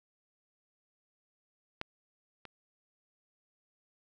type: clicks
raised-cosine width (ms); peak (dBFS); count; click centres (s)
0.3; -19 / -30; 2; 1.814 / 2.453
effects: none